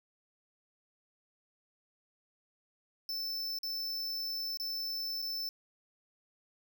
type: tone with dropouts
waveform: square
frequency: 5290 Hz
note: E8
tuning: 5 cents sharp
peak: -35 dBFS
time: 3.09-5.49 s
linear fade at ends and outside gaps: 1 ms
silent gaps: 3.587-3.632 / 4.572-4.599 / 5.219-5.224 s
effects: none